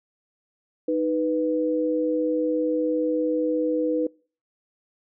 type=tone pair together; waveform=sine; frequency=311.1 / 494.1 Hz; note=D#4 / B4; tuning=0 / +1 cents; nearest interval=minor sixth; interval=801 cents; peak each=-24 / -23 dBFS; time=0.88-4.07 s; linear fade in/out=5 ms; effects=noise-tail reverb RT60 0.4 s tail -25 dB re dry